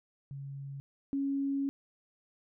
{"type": "tone pair in turn", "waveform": "sine", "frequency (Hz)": [138.59, 276.6], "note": ["C#3", "C#4"], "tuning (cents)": [0, -4], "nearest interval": "octave", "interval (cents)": 1196, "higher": "second", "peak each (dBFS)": [-39, -29], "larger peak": "second", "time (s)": [[0.31, 0.8], [1.13, 1.69]], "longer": "second", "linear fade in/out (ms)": 0, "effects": []}